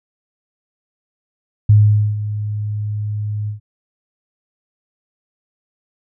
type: tone with ADSR envelope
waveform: sine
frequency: 105.1 Hz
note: G#2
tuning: 21 cents sharp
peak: -5 dBFS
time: 1.69-3.6 s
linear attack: 7 ms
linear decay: 460 ms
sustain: -14 dB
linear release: 120 ms
effects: none